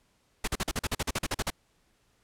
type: noise bursts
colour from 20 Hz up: pink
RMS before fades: -29 dBFS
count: 14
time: 0.44-1.503 s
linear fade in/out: 5 ms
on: 36 ms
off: 43 ms
effects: pink hiss -69 dBFS RMS until 2.23 s + low-pass 11000 Hz 12 dB/octave